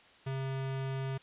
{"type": "tone", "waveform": "square", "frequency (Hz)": 134.1, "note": "C3", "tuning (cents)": 43, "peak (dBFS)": -34, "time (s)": [0.26, 1.18], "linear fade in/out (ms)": 10, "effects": ["white hiss -59 dBFS RMS until 1.22 s", "resampled to 8000 Hz"]}